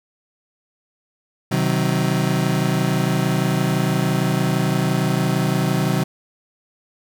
35% pulse chord, C diminished, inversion none, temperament just, 130.81 / 156.98 / 188.37 Hz, C3 / Eb3 / Gb3, 0 / +16 / +31 cents, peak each -20 dBFS, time 1.51-6.04 s, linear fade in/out 10 ms, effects none

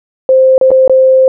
sine tone with dropouts, 523.3 Hz, C5, in tune, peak -3 dBFS, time 0.29-1.28 s, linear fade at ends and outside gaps 1 ms, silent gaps 0.58-0.612 / 0.706-0.715 / 0.878-0.896 s, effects none

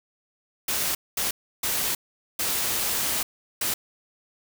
white noise bursts at uneven times, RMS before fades -26 dBFS, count 5, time 0.68-0.95 / 1.17-1.31 / 1.63-1.95 / 2.39-3.23 / 3.61-3.74 s, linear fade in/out 5 ms, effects none

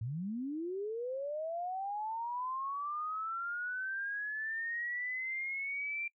sine linear sweep, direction up, 103.83 to 2368 Hz, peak -35 dBFS, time 0.01-6.08 s, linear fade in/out 5 ms, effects noise-tail reverb RT60 0.1 s tail -25 dB re dry

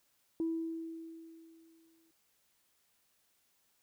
sine tone with exponential decay, 327.4 Hz, E4, 12 cents flat, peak -29 dBFS, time 0.4-2.11 s, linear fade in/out 1 ms, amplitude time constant 370 ms, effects tanh soft clip ceiling -26 dBFS + white hiss -74 dBFS RMS until 3.82 s

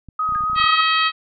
clicks, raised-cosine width 5 ms, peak -26 dBFS, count 11, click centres 0.087 / 0.291 / 0.323 / 0.359 / 0.408 / 0.438 / 0.499 / 0.532 / 0.562 / 0.6 / 0.641 s
sine tone with vibrato, 1252 Hz, D#6, 10 cents sharp, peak -18 dBFS, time 0.19-0.81 s, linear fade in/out 5 ms, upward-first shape sine, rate 3.8 Hz, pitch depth 19 cents each way
sine tone with exponential decay, 1627 Hz, G#6, 36 cents flat, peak -27 dBFS, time 0.35-0.46 s, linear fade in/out 0 ms, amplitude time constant 23 ms
harmonic tone, 639 Hz, D#5, 46 cents sharp, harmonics 2 / 3 / 4 / 5 / 6 / 7, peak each -18 / -23 / -23 / -23 / -26 / -29 dBFS, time 0.55-1.12 s, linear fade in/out 50 ms
effects none

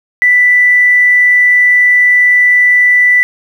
triangle tone with tanh clipping, 1979 Hz, B6, 3 cents sharp, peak -4 dBFS, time 0.22-3.23 s, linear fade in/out 0 ms, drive 2 dB, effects none

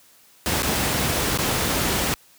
pink noise with dropouts, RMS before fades -22 dBFS, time 0.46-2.14 s, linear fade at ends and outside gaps 0 ms, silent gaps 0.622-0.631 / 1.375-1.387 s, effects white hiss -54 dBFS RMS until 2.38 s + high-pass 60 Hz 12 dB/octave

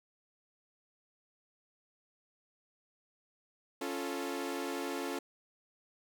sawtooth chord, Db augmented, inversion none, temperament equal, 277.2 / 349.2 / 440 Hz, Db4 / F4 / A4, 0 / 0 / 0 cents, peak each -35 / -36 / -37 dBFS, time 3.81-5.19 s, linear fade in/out 5 ms, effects none

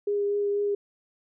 sine tone with vibrato, 407.4 Hz, G#4, 33 cents flat, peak -23 dBFS, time 0.07-0.75 s, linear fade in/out 5 ms, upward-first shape triangle, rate 4.1 Hz, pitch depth 13 cents each way, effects none

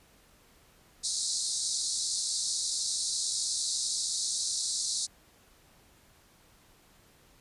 pink band-pass noise, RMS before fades -32 dBFS, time 1.03-5.07 s, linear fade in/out 20 ms, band 3900 to 9600 Hz, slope 96 dB/octave, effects pink hiss -61 dBFS RMS until 7.4 s + resampled to 32000 Hz

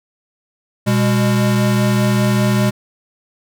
square tone pair together, 122.57 / 202.6 Hz, B2 / G#3, -13 / -43 cents, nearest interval major sixth, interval 870 cents, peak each -16 dBFS, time 0.86-2.71 s, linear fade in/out 20 ms, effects none

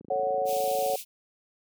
click train, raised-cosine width 3 ms, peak -31 dBFS, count 26, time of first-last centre 0.01-0.936 s, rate 27 Hz
sine chord, F# minor, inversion first, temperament just, 444 / 555 / 740 Hz, A4 / C#5 / F#5, +16 / +2 / 0 cents, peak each -33 / -27 / -28 dBFS, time 0.1-0.96 s, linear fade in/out 5 ms
white high-pass noise, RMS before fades -38 dBFS, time 0.45-1.05 s, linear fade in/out 50 ms, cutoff 2300 Hz, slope 96 dB/octave
effects high-pass 200 Hz 12 dB/octave

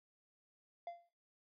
triangle tone with exponential decay, 690 Hz, F5, 21 cents flat, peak -38 dBFS, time 0.87-1.09 s, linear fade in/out 2 ms, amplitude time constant 46 ms, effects noise-tail reverb RT60 0.3 s tail -17 dB re dry + resampled to 11025 Hz

